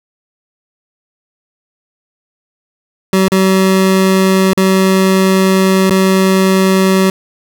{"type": "tone with dropouts", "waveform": "25% pulse", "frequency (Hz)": 190, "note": "F#3", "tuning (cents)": 46, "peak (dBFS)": -4, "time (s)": [3.13, 7.1], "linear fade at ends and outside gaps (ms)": 2, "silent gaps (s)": [[3.283, 3.319], [4.533, 4.574], [5.898, 5.907]], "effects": []}